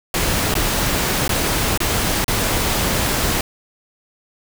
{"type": "noise with dropouts", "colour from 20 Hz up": "pink", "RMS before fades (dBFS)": -19, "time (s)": [0.14, 3.41], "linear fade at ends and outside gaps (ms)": 2, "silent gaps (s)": [[0.541, 0.552], [1.279, 1.292], [1.776, 1.803], [2.244, 2.28]], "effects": []}